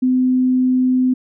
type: tone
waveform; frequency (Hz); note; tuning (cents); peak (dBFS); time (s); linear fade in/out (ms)
sine; 255.1; C4; -44; -12; 0.02-1.14; 10
effects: none